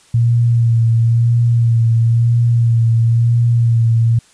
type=tone with vibrato; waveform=sine; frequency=116.54 Hz; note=A#2; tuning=in tune; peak=-9 dBFS; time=0.14-4.19 s; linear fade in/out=5 ms; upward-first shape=sine; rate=0.99 Hz; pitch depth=28 cents each way; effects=white hiss -49 dBFS RMS until 4.33 s + resampled to 22050 Hz